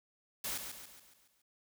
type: noise with echo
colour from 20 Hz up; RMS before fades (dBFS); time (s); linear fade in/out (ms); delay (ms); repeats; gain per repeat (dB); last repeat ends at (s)
white; -38; 0.44-0.58; 5; 140; 6; -6; 1.42
effects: none